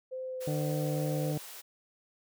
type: tone with vibrato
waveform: sine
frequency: 515 Hz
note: C5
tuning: 28 cents flat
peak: -35 dBFS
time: 0.11-1.33 s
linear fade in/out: 20 ms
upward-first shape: sine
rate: 2.3 Hz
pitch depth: 8 cents each way
type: high-pass noise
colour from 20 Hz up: white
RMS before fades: -46 dBFS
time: 0.4-1.62 s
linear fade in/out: 20 ms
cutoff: 380 Hz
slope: 24 dB/octave
type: harmonic tone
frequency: 150.6 Hz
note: D3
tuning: 44 cents sharp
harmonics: 1 / 2 / 3 / 4 / 5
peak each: -31 / -37 / -41 / -43 / -45 dBFS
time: 0.47-1.38 s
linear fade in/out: 5 ms
effects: none